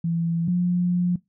sine tone pair in turn, 167.5 / 177.46 Hz, E3 / F3, +28 / +28 cents, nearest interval minor second, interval 100 cents, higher second, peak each -21 / -18 dBFS, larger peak second, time 0.04-0.48 / 0.48-1.16 s, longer second, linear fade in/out 5 ms, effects noise-tail reverb RT60 0.2 s tail -22 dB re dry

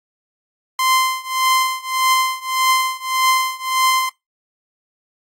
sawtooth tone with tremolo, 1040 Hz, C6, 11 cents flat, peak -8 dBFS, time 0.79-4.09 s, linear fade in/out 2 ms, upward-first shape triangle, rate 1.7 Hz, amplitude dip 95%, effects noise-tail reverb RT60 0.2 s tail -24 dB re dry + AAC 48 kbps

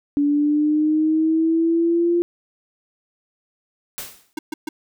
sine linear sweep, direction up, 286.5 to 347 Hz, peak -15 dBFS, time 0.17-2.22 s, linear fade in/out 0 ms
white noise with exponential decay, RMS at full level -28 dBFS, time 3.98-4.33 s, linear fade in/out 0 ms, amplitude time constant 74 ms
square tone bursts, 310.2 Hz, D#4, 5 cents flat, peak -25 dBFS, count 3, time 4.37-4.69 s, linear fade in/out 5 ms, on 20 ms, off 130 ms
effects none

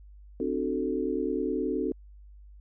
sine chord, D dominant seventh, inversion third, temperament equal with one note detuned, 261.6 / 301.2 / 370 / 440 Hz, C4 / D4 / F#4 / A4, 0 / +44 / 0 / 0 cents, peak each -32 dBFS, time 0.4-1.92 s, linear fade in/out 2 ms, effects added 50 Hz sine -47 dBFS peak until 2.6 s

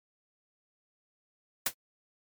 white noise with exponential decay, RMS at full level -22 dBFS, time 1.66-1.74 s, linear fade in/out 5 ms, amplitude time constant 16 ms, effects MP3 96 kbps

